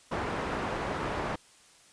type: low-pass noise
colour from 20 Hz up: white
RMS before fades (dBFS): -33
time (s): 0.11-1.36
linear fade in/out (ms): 10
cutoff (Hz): 1100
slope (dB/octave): 12
effects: white hiss -58 dBFS RMS until 1.92 s + resampled to 22050 Hz